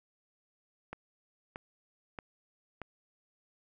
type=click train; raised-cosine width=0.5 ms; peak=-25 dBFS; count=4; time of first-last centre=0.93-2.817 s; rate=1.59 Hz; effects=none